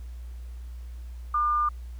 sine tone with amplitude modulation, 1200 Hz, D6, 37 cents sharp, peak -20 dBFS, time 1.34-1.69 s, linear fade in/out 5 ms, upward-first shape sine, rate 260 Hz, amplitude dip 30%, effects added 60 Hz sine -36 dBFS peak until 1.99 s + pink hiss -60 dBFS RMS until 1.99 s

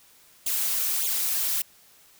blue noise with flanger, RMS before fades -26 dBFS, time 0.46-1.62 s, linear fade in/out 5 ms, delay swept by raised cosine 0.27 to 5.67 ms, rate 1.7 Hz, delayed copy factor +1, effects white hiss -56 dBFS RMS until 2.19 s

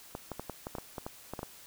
clicks, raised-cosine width 1 ms, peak -23 dBFS, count 12, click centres 0.151 / 0.317 / 0.396 / 0.497 / 0.669 / 0.752 / 0.784 / 0.982 / 1.065 / 1.336 / 1.392 / 1.431 s, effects white hiss -53 dBFS RMS until 1.66 s

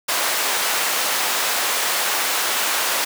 pink high-pass noise, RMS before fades -21 dBFS, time 0.08-3.05 s, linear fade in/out 10 ms, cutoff 750 Hz, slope 12 dB/octave, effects none

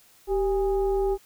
sine tone with frequency modulation, 389.2 Hz, G4, 12 cents flat, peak -21 dBFS, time 0.27-1.18 s, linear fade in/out 50 ms, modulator 428 Hz, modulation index 0.6, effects white hiss -57 dBFS RMS until 1.25 s

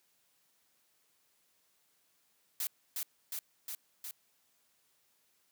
blue noise with echo, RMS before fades -35 dBFS, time 2.6-2.67 s, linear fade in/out 2 ms, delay 360 ms, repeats 4, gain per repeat -2 dB, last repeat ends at 4.11 s, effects white hiss -73 dBFS RMS until 5.51 s + high-pass 100 Hz 12 dB/octave

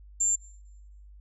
sine tone, 7300 Hz, A#8, 37 cents flat, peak -22 dBFS, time 0.2-0.36 s, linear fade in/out 10 ms, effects noise-tail reverb RT60 0.9 s tail -23 dB re dry + added 50 Hz sine -47 dBFS peak until 1.2 s

